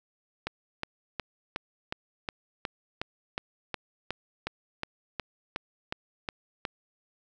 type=click train; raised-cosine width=0.3 ms; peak=-15 dBFS; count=18; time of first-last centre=0.47-6.652 s; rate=2.75 Hz; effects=none